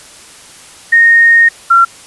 sine tone pair in turn, 1851 / 1366.3 Hz, A#6 / F6, -13 / -38 cents, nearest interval perfect fourth, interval 525 cents, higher first, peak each -3 dBFS, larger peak neither, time 0.92-1.49 / 1.7-1.85 s, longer first, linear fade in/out 10 ms, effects white hiss -36 dBFS RMS until 2.06 s + resampled to 24000 Hz

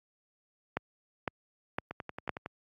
two click trains, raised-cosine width 0.5 ms, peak -23 / -15 dBFS, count 7 / 4, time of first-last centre 1.91-2.46 / 0.77-2.293 s, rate 10.9 / 1.97 Hz, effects high-pass 80 Hz 12 dB/octave + AAC 32 kbps

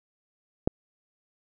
click, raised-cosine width 2 ms, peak -8 dBFS, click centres 0.675 s, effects none

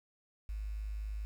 sine tone with quantisation, 52.2 Hz, G#1, 10 cents sharp, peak -36 dBFS, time 0.49-1.25 s, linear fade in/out 0 ms, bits 10, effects none

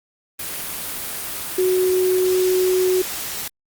sine tone in noise, 369.2 Hz, F#4, 4 cents flat, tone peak -15 dBFS, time 1.58-3.02 s, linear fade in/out 5 ms, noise white, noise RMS -28 dBFS, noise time 0.39-3.48 s, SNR +10 dB, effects Opus 32 kbps

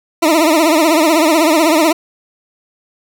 20% pulse tone with vibrato, 318.1 Hz, D#4, 38 cents sharp, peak -4 dBFS, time 0.22-1.93 s, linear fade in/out 10 ms, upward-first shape triangle, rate 16 Hz, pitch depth 140 cents each way, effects none

